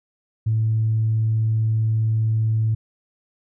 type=tone; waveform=sine; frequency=110.6 Hz; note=A2; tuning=9 cents sharp; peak=-16 dBFS; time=0.46-2.75 s; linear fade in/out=10 ms; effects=tanh soft clip ceiling -12 dBFS